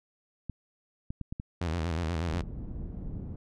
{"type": "clicks", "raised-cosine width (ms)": 5, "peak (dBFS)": -23, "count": 5, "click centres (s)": [0.497, 1.105, 1.213, 1.325, 1.399]}
{"type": "tone with vibrato", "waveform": "sawtooth", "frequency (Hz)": 83.1, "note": "E2", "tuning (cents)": 15, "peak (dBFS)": -25, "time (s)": [1.61, 2.42], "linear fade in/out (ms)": 5, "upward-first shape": "square", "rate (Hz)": 8.3, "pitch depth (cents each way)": 92}
{"type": "low-pass noise", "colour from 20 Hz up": "pink", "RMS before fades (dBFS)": -38, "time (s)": [2.28, 3.36], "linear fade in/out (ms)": 2, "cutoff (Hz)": 230, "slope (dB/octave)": 12}
{"effects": ["low-pass 6000 Hz 12 dB/octave"]}